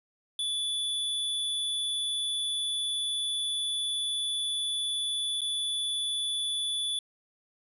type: tone with dropouts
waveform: square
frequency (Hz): 3459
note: A7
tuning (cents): -30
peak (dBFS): -29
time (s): 0.39-6.99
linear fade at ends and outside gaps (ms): 2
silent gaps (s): 5.408-5.416
effects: resampled to 32000 Hz